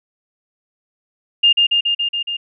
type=tone with echo; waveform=sine; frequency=2817 Hz; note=F7; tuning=14 cents sharp; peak=-8 dBFS; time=1.43-1.53 s; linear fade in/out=10 ms; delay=140 ms; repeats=6; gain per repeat=-2 dB; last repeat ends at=2.37 s; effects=none